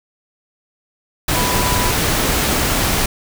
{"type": "tone in noise", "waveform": "sine", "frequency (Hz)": 987.8, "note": "B5", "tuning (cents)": 0, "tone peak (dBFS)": -22, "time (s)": [1.34, 1.91], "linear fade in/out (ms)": 5, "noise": "pink", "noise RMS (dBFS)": -17, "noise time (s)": [1.28, 3.06], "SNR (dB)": -8, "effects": []}